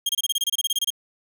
sawtooth tone bursts, 3229 Hz, G#7, 49 cents flat, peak -17 dBFS, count 15, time 0.06-0.904 s, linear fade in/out 5 ms, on 32 ms, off 26 ms, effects none

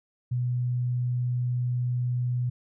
sine tone, 123.47 Hz, B2, in tune, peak -24 dBFS, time 0.31-2.5 s, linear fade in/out 10 ms, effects none

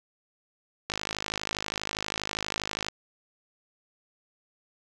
click train, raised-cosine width 0.2 ms, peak -12 dBFS, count 105, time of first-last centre 0.9-2.885 s, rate 52.4 Hz, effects none

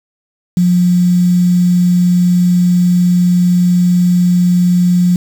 sine tone with quantisation, 177.9 Hz, F3, 32 cents sharp, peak -7 dBFS, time 0.57-5.16 s, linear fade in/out 2 ms, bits 5, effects none

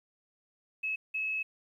sine tone bursts at uneven times, 2583 Hz, E7, 36 cents flat, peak -30 dBFS, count 2, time 0.83-0.96 / 1.14-1.43 s, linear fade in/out 10 ms, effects 11-bit

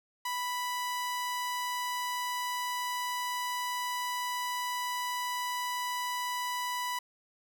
sawtooth tone, 987.8 Hz, B5, in tune, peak -28 dBFS, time 0.25-6.99 s, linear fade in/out 5 ms, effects none

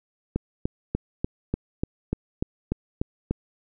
click train, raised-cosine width 3 ms, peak -11 dBFS, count 11, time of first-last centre 0.36-3.31 s, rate 3.39 Hz, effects none

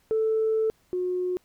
sine tone pair in turn, 440.6 / 362.8 Hz, A4 / F#4, +2 / -34 cents, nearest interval minor third, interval 336 cents, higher first, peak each -20 / -24 dBFS, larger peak first, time 0.11-0.7 / 0.93-1.37 s, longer first, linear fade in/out 0 ms, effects tanh soft clip ceiling -17 dBFS + pink hiss -65 dBFS RMS until 1.44 s

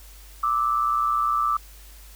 sine tone pair together, 1179 / 1298.8 Hz, D6 / E6, +6 / -26 cents, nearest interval major second, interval 168 cents, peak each -21 / -25 dBFS, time 0.43-1.57 s, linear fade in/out 5 ms, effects added 50 Hz sine -44 dBFS peak until 2.15 s + white hiss -50 dBFS RMS until 2.15 s

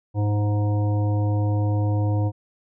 harmonic tone, 103.83 Hz, G#2, in tune, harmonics 1 / 3 / 5 / 7 / 9, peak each -19 / -29 / -33 / -36 / -38 dBFS, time 0.14-2.32 s, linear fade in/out 50 ms, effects none

